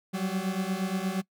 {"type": "beating tone pair", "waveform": "40% pulse", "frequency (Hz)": [185, 193.5], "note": ["F#3", "G3"], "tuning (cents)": [0, -22], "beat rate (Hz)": 8.5, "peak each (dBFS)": -30, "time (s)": [0.13, 1.22], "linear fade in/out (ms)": 20, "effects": ["noise-tail reverb RT60 0.1 s tail -22 dB re dry"]}